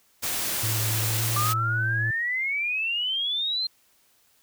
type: noise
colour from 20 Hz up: white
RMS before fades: -28 dBFS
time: 0.22-1.54 s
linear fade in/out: 20 ms
type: tone with pitch glide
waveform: triangle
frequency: 110.2 to 113.36 Hz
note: A2 to A#2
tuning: +3 to -48 cents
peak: -24 dBFS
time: 0.63-2.11 s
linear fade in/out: 5 ms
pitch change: +49 cents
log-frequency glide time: 1.16-1.22 s
type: exponential sweep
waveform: sine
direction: up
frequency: 1174.7 to 4196 Hz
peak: -24 dBFS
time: 1.36-3.67 s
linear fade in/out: 5 ms
effects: white hiss -63 dBFS RMS until 4.42 s